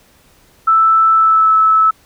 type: tone with pitch glide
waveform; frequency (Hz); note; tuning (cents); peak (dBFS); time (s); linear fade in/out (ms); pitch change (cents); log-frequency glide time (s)
sine; 1320 to 1304.1; E6 to E6; +2 to -19; -7; 0.67-1.91; 10; -21; 1.13-1.53
effects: pink hiss -50 dBFS RMS until 2.05 s